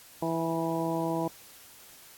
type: harmonic tone with a mistuned harmonic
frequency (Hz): 164.81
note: E3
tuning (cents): 0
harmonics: 1 / 2 / 3 / 4 / 5 / 6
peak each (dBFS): -34 / -31 / -36 / -34 / -37 / -36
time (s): 0.22-1.28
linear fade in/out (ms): 5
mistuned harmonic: 6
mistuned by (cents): -19
effects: white hiss -52 dBFS RMS until 2.17 s + AAC 64 kbps